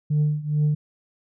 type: tone with tremolo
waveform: sine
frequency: 150 Hz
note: D3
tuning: 37 cents sharp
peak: -14 dBFS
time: 0.1-0.75 s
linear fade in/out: 10 ms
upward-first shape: triangle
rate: 2.3 Hz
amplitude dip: 90%
effects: tanh soft clip ceiling -15 dBFS